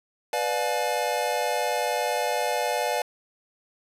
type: chord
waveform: square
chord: B diminished seventh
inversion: none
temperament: just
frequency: 493.9 / 592.7 / 711.2 / 853.4 Hz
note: B4 / D5 / F5 / Ab5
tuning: 0 / +16 / +31 / +47 cents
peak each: -31 / -30 / -30 / -30 dBFS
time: 0.33-3.02 s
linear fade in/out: 2 ms
effects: resampled to 32000 Hz